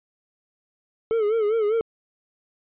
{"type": "tone with vibrato", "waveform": "triangle", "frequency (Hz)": 435.2, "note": "A4", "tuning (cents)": -19, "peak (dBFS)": -17, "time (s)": [1.11, 1.81], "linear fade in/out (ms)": 0, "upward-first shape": "sine", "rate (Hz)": 5, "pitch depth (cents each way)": 100, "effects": ["resampled to 8000 Hz"]}